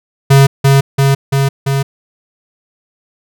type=tone with echo; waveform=square; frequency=137.4 Hz; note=C#3; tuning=15 cents flat; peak=-4 dBFS; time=0.3-0.47 s; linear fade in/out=10 ms; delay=340 ms; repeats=4; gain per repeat=-2 dB; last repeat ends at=1.83 s; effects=none